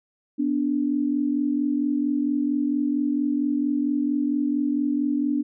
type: tone pair together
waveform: sine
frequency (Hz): 247.4 / 291.8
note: B3 / D4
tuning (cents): +3 / -11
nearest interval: minor third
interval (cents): 286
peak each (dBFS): -25 / -22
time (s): 0.38-5.43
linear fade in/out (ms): 20
effects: none